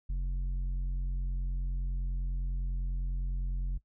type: tone with tanh clipping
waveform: sine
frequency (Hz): 44.93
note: F1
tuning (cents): +50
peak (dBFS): -31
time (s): 0.09-3.78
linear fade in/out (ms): 10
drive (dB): 7
effects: noise-tail reverb RT60 0.1 s tail -19 dB re dry